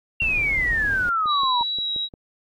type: exponential sweep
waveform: sine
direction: down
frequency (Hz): 2773 to 932.3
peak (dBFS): -19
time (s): 0.2-1.63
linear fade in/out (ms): 5
type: noise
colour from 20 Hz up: brown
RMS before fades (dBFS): -32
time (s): 0.22-1.09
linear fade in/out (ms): 0
type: click train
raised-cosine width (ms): 2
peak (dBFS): -27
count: 9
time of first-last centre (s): 0.73-2.138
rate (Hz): 5.68
type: tone with pitch glide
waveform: sine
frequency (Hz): 3901 to 3850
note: B7 to B7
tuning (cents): -22 to -45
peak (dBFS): -23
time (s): 1.26-2.09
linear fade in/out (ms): 50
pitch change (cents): -23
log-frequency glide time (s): 1.75-1.91
effects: AAC 64 kbps